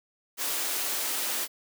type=high-pass noise; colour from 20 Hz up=white; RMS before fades=-30 dBFS; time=0.37-1.48 s; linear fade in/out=50 ms; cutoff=250 Hz; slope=24 dB/octave; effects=none